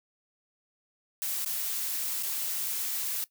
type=noise with dropouts; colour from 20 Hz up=blue; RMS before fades=-32 dBFS; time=1.22-3.24 s; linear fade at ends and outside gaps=0 ms; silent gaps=1.446-1.46 / 2.226-2.233 s; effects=noise-tail reverb RT60 0.1 s tail -18 dB re dry